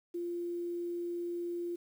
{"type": "tone with quantisation", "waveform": "sine", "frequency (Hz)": 346.4, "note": "F4", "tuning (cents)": -14, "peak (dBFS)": -34, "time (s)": [0.14, 1.76], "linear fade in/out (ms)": 10, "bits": 10, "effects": []}